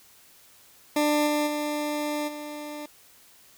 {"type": "tone with level steps", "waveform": "20% pulse", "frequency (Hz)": 297.5, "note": "D4", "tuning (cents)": 22, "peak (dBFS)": [-16, -18, -22, -30], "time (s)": [0.96, 2.86], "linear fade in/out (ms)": 5, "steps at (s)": [1.26, 1.46, 2.27], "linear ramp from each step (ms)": 20, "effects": ["white hiss -55 dBFS RMS until 3.57 s"]}